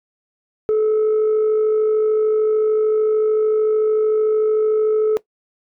sine tone with amplitude modulation, 432.1 Hz, A4, 31 cents flat, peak -10 dBFS, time 0.69-5.17 s, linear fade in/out 0 ms, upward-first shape sine, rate 53.4 Hz, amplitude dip 30%, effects noise-tail reverb RT60 0.1 s tail -20 dB re dry + tanh soft clip ceiling -12 dBFS

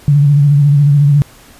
sine tone with vibrato, 143.9 Hz, D3, 35 cents flat, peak -5 dBFS, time 0.08-1.22 s, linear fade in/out 0 ms, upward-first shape sine, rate 14 Hz, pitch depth 50 cents each way, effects pink hiss -41 dBFS RMS until 1.59 s + resampled to 32000 Hz

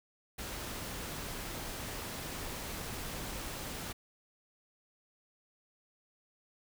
pink noise, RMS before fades -41 dBFS, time 0.38-3.93 s, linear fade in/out 10 ms, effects none

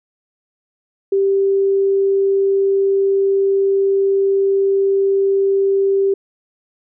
sine tone, 392 Hz, G4, in tune, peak -12 dBFS, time 1.12-6.14 s, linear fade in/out 5 ms, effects none

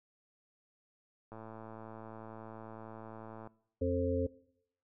click train, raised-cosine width 1 ms, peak -34 dBFS, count 240, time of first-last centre 1.32-3.473 s, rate 111 Hz
harmonic tone, 88.3 Hz, F2, 20 cents sharp, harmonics 1 / 3 / 5 / 6, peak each -35 / -35 / -35 / -35 dBFS, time 3.81-4.27 s, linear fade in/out 10 ms
effects noise-tail reverb RT60 0.7 s tail -21 dB re dry

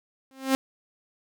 sawtooth tone with exponential growth, 266 Hz, C4, 29 cents sharp, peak -13 dBFS, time 0.31-0.55 s, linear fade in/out 0 ms, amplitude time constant 51 ms, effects none

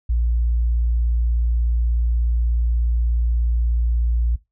sine tone, 58.3 Hz, A#1, 1 cent sharp, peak -15 dBFS, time 0.09-4.36 s, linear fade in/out 10 ms, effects noise-tail reverb RT60 0.2 s tail -20 dB re dry + tanh soft clip ceiling -12 dBFS

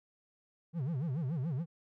triangle tone with vibrato, 146.83 Hz, D3, in tune, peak -30 dBFS, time 0.73-1.66 s, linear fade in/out 50 ms, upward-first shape sine, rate 7 Hz, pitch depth 290 cents each way, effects none

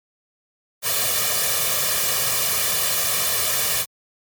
white noise with comb filter, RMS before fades -21 dBFS, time 0.82-3.86 s, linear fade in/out 50 ms, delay 1.7 ms, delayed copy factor +0.8, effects high-pass 80 Hz 12 dB/octave + MP3 96 kbps

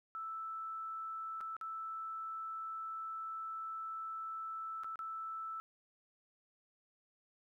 sine tone with dropouts, 1318.5 Hz, E6, in tune, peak -40 dBFS, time 0.15-5.6 s, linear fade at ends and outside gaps 0 ms, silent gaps 1.406-1.411 / 1.566-1.612 / 4.835-4.844 / 4.957-4.991 s, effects 13-bit

